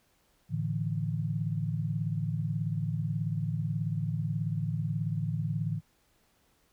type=chord; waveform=sine; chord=A suspended fourth; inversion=none; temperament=just; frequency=110 / 146.67 / 165 Hz; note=A2 / D3 / E3; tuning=0 / -2 / +2 cents; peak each=-33 dBFS; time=0.49-5.81 s; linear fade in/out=50 ms; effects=pink hiss -69 dBFS RMS until 6.72 s